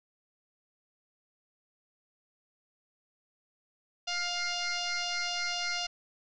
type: tone with frequency modulation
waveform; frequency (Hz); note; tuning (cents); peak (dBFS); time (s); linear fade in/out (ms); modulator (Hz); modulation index
sine; 1410; F6; +16; -30; 4.07-5.87; 10; 704; 6
effects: none